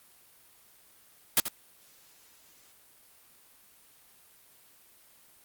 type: noise with echo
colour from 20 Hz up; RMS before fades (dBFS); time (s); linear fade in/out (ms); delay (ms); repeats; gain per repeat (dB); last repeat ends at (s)
white; -21; 1.37-1.4; 2; 83; 1; -11; 1.483
effects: white hiss -59 dBFS RMS until 5.44 s + Opus 32 kbps